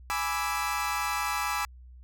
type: chord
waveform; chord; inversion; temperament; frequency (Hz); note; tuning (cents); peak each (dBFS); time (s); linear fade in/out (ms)
30% pulse; E dominant seventh; first; equal; 830.6 / 987.8 / 1174.7 / 1318.5; G#5 / B5 / D6 / E6; 0 / 0 / 0 / 0; -31; 0.1-1.65; 0
effects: added 62 Hz sine -46 dBFS peak until 2.03 s